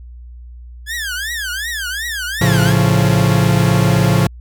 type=tone with vibrato; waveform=sawtooth; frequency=1662 Hz; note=G#6; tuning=1 cent sharp; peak=-17 dBFS; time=0.86-2.75 s; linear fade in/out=50 ms; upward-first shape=triangle; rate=2.7 Hz; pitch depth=280 cents each way
type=chord; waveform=45% pulse; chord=A augmented; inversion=none; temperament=equal with one note detuned; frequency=111.09 / 138.59 / 174.61 Hz; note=A2 / C#3 / E#3; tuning=+17 / 0 / 0 cents; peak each=-15 dBFS; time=2.41-4.27 s; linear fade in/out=5 ms
effects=added 60 Hz sine -32 dBFS peak until 4.4 s